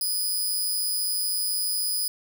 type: tone with amplitude modulation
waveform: 10% pulse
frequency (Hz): 4978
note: D#8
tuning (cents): 0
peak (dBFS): -15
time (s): 0.01-2.08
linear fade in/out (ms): 2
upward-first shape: sine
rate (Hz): 187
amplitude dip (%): 55
effects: 9-bit